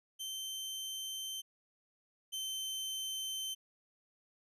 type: tone pair in turn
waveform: sawtooth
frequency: 3105 / 3092 Hz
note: G7 / G7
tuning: -17 / -24 cents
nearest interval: unison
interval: 7 cents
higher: first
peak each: -36 / -34 dBFS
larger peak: second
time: 0.19-1.42 / 2.32-3.55 s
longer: neither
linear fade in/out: 20 ms
effects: resampled to 32000 Hz